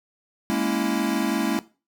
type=chord; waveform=square; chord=A# half-diminished seventh; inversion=third; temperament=equal; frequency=207.7 / 233.1 / 277.2 / 329.6 Hz; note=G#3 / A#3 / C#4 / E4; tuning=0 / 0 / 0 / 0 cents; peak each=-28 dBFS; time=0.5-1.59 s; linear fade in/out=0 ms; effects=noise-tail reverb RT60 0.3 s tail -17 dB re dry